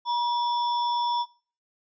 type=tone with sample-and-hold; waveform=sine; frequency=959 Hz; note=A#5; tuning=49 cents sharp; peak=-22 dBFS; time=0.05-1.26 s; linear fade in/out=50 ms; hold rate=4410 Hz; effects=noise-tail reverb RT60 0.4 s tail -19 dB re dry + resampled to 16000 Hz